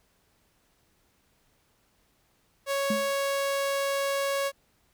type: tone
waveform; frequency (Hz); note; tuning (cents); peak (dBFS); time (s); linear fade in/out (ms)
sawtooth; 554.4; C#5; 0; -22; 2.66-4.52; 50
type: tone with exponential decay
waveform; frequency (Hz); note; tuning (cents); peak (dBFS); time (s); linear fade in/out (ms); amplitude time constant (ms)
sine; 213.5; G#3; +48; -23; 2.9-3.14; 5; 52
effects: pink hiss -68 dBFS RMS until 4.93 s